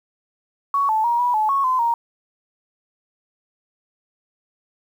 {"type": "tone with pitch steps", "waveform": "sine", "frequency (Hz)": [1118, 873, 946, 975, 861, 1103, 1025, 935], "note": ["C#6", "A5", "A#5", "B5", "A5", "C#6", "C6", "A#5"], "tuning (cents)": [14, -14, 25, -23, -38, -9, -36, 5], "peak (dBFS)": -16, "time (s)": [0.74, 1.94], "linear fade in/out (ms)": 2, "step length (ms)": 150, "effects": ["8-bit"]}